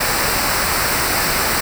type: noise with comb filter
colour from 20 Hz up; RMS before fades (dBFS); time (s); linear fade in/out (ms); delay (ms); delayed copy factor
pink; -18; 0-1.61; 10; 0.3; -0.6
effects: none